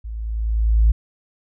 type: tone with level ramp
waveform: sine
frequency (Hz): 55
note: A1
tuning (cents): 0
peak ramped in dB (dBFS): -28 to -8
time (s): 0.04-0.92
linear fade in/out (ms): 10
effects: tanh soft clip ceiling -7 dBFS